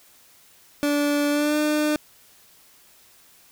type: tone with pitch glide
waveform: 30% pulse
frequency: 290.4 to 301.5 Hz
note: D4 to D4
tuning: -19 to +46 cents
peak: -17 dBFS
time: 0.83-1.96 s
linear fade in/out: 0 ms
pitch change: +65 cents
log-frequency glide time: 1.3-1.58 s
effects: white hiss -54 dBFS RMS until 3.51 s